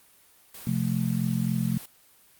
white noise, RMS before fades -43 dBFS, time 0.54-1.86 s, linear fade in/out 5 ms
sine chord, F major, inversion second, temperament just, 130.96 / 174.61 / 218.3 Hz, C3 / F3 / A3, +2 / 0 / -13 cents, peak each -28 dBFS, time 0.67-1.78 s, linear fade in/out 2 ms
effects white hiss -58 dBFS RMS until 2.39 s + Opus 32 kbps

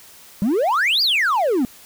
triangle exponential two-way sweep, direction up then down, 185.4 to 4978 to 231.5 Hz, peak -13 dBFS, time 0.42-1.65 s, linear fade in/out 0 ms, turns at 1.02 s, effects tanh soft clip ceiling -9 dBFS + white hiss -45 dBFS RMS until 1.85 s

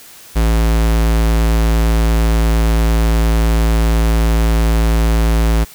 square tone, 55.7 Hz, A1, 22 cents sharp, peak -11 dBFS, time 0.35-5.65 s, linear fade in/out 20 ms, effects white hiss -39 dBFS RMS until 5.74 s

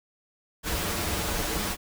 pink noise with comb filter, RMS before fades -29 dBFS, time 0.63-1.77 s, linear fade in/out 50 ms, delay 7.7 ms, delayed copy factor -0.6, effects none

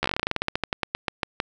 slowing click train, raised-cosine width 0.3 ms, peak -7 dBFS, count 23, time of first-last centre 0.03-1.401 s, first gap 13 ms, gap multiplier 1.13, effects none

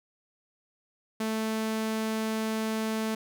sawtooth tone, 220 Hz, A3, in tune, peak -24 dBFS, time 1.2-3.15 s, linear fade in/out 5 ms, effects none

